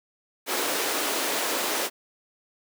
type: high-pass noise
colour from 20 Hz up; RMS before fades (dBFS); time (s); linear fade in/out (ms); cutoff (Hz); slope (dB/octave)
pink; -27; 0.46-1.9; 50; 310; 24
effects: none